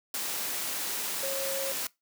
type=tone in noise; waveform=sine; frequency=543 Hz; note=C#5; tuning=36 cents flat; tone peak=-32 dBFS; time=1.23-1.72 s; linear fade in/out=2 ms; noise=white; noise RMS=-33 dBFS; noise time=0.14-1.87 s; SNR=-2 dB; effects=noise-tail reverb RT60 0.2 s tail -22 dB re dry + high-pass 200 Hz 12 dB/octave